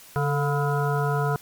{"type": "harmonic tone with a mistuned harmonic", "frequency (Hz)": 142.4, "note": "C#3", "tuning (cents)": 47, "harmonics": [1, 3, 5, 7, 9, 10], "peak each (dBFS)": [-23, -28, -30, -31, -33, -33], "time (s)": [0.16, 1.36], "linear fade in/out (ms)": 0, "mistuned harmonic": 3, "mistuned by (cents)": 52, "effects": ["white hiss -48 dBFS RMS until 1.41 s", "MP3 96 kbps"]}